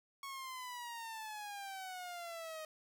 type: exponential sweep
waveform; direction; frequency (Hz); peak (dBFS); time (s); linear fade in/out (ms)
sawtooth; down; 1108.7 to 622.3; -40; 0.23-2.65; 2
effects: none

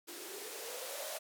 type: noise with band-pass filter sweep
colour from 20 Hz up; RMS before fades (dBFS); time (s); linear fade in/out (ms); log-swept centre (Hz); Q
violet; -44; 0.07-1.19; 20; 330 to 630; 8
effects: none

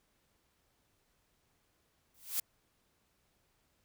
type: noise with exponential growth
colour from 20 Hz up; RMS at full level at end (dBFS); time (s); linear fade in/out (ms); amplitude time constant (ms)
blue; -30; 2.14-2.4; 5; 55
effects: pink hiss -75 dBFS RMS until 3.84 s

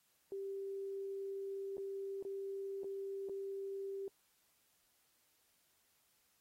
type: tone with dropouts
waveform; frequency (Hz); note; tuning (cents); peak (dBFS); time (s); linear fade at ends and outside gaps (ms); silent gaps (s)
sine; 392; G4; 0; -40; 0.32-4.08; 1; 1.77-1.78 / 2.226-2.25 / 2.834-2.843 / 3.288-3.295
effects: white hiss -75 dBFS RMS until 6.4 s + AAC 48 kbps

